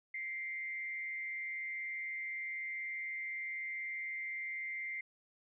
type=tone with frequency modulation; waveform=sine; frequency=2093 Hz; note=C7; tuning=in tune; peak=-38 dBFS; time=0.14-5.01 s; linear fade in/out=5 ms; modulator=158 Hz; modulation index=0.4; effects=none